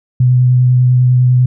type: tone with vibrato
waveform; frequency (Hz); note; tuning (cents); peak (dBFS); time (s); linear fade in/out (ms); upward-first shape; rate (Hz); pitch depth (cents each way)
sine; 125.7; B2; +31; -6; 0.2-1.46; 5; square; 10; 10
effects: none